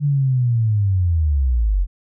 sine linear sweep, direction down, 148 to 42.08 Hz, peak -14 dBFS, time 0-1.87 s, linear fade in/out 50 ms, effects none

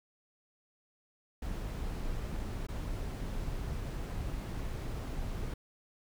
brown noise with dropouts, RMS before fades -37 dBFS, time 1.42-5.54 s, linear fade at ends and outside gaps 5 ms, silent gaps 2.669-2.685 s, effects none

